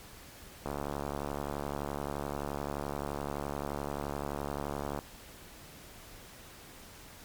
click train, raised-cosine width 1 ms, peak -21 dBFS, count 311, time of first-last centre 0.66-4.99 s, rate 71.6 Hz, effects pink hiss -51 dBFS RMS until 7.24 s + MP3 96 kbps

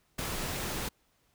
pink noise, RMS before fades -35 dBFS, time 0.18-0.89 s, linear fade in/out 10 ms, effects pink hiss -71 dBFS RMS until 1.34 s

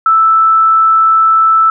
sine tone, 1318.5 Hz, E6, in tune, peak -5 dBFS, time 0.06-1.7 s, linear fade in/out 2 ms, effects none

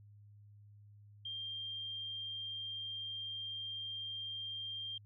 sine tone, 3188 Hz, G7, 28 cents sharp, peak -40 dBFS, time 1.25-4.98 s, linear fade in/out 5 ms, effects added 103 Hz sine -56 dBFS peak until 5.05 s

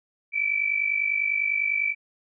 sine tone pair together, 2300 / 2350 Hz, D7 / D7, -37 / +1 cents, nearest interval unison, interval 38 cents, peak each -24 / -26 dBFS, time 0.32-1.95 s, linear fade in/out 50 ms, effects none

